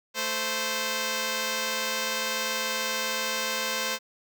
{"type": "tone pair together", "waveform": "5% pulse", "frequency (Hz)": [220, 520.2], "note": ["A3", "C5"], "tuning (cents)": [0, -10], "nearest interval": "octave + minor third", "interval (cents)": 1490, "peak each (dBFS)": [-23, -16], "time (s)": [0.14, 3.99], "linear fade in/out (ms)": 50, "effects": []}